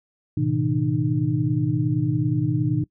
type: tone cluster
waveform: sine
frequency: 110.8 / 128.2 / 158.9 / 304.1 Hz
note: A2 / C3 / D#3 / D#4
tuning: +13 / -35 / +37 / -40 cents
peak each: -27 / -23 / -25 / -25 dBFS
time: 0.37-2.84 s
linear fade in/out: 5 ms
effects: noise-tail reverb RT60 0.1 s tail -21 dB re dry